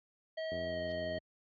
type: tone with pitch glide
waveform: square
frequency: 640 to 628.3 Hz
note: D#5 to D#5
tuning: +49 to +17 cents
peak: -37 dBFS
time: 0.37-1.19 s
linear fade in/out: 10 ms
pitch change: -32 cents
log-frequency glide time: 0.64-0.79 s
type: click train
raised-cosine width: 2 ms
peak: -31 dBFS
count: 58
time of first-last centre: 0.52-1.18 s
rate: 86.4 Hz
type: noise with exponential growth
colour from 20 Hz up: violet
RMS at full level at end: -42 dBFS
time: 0.81-0.92 s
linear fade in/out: 0 ms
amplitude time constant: 22 ms
effects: high-pass 60 Hz 12 dB/octave + resampled to 11025 Hz